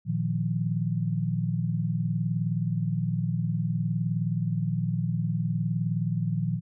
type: chord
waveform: sine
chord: Bb suspended fourth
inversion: none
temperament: just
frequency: 116.54 / 155.39 / 174.81 Hz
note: Bb2 / Eb3 / F3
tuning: 0 / -2 / +2 cents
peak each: -29 dBFS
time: 0.05-6.61 s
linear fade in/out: 50 ms
effects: none